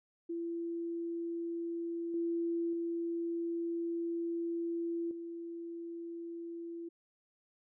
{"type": "tone with level steps", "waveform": "sine", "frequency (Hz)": 337.5, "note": "E4", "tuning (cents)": 41, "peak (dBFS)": [-35, -31, -33, -40], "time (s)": [0.29, 6.89], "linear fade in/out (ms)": 10, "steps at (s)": [2.14, 2.73, 5.11], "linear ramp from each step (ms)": 2, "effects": []}